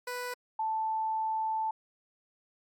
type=tone pair in turn; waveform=15% pulse / sine; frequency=493.9 / 880 Hz; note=B4 / A5; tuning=0 / 0 cents; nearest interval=minor seventh; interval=1000 cents; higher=second; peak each=-28 dBFS; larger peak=neither; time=0.07-0.34 / 0.59-1.71 s; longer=second; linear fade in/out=5 ms; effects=MP3 96 kbps